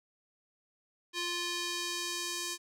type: tone with band-pass filter sweep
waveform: square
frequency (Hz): 349.2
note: F4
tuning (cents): 0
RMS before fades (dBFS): -36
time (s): 1.13-2.58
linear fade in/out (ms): 50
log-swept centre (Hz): 3900 to 6500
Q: 1.1
effects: none